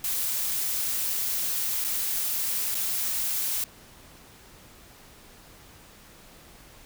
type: noise with dropouts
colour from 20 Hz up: blue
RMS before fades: -28 dBFS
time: 0.04-3.64 s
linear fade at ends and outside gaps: 2 ms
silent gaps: 1.842-1.846 / 2.746-2.751 s
effects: pink hiss -51 dBFS RMS until 6.85 s